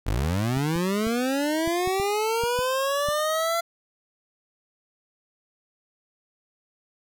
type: linear sweep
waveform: 25% pulse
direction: up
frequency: 42.16 to 683 Hz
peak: -19 dBFS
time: 0.06-3.61 s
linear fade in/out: 10 ms
type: clicks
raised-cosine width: 5 ms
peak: -23 dBFS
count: 9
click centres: 0.571 / 0.759 / 1.069 / 1.676 / 1.875 / 1.999 / 2.437 / 2.59 / 3.087 s
effects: none